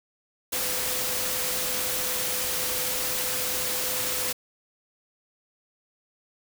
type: tone in noise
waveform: sine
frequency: 505 Hz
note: B4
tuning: 39 cents sharp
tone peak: -38 dBFS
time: 0.52-4.33 s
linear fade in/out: 10 ms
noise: white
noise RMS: -28 dBFS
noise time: 0.52-4.33 s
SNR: -13 dB
effects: none